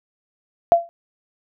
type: tone with exponential decay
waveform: sine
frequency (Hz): 682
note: F5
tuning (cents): -41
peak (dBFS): -5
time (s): 0.72-0.89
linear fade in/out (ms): 0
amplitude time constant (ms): 36
effects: none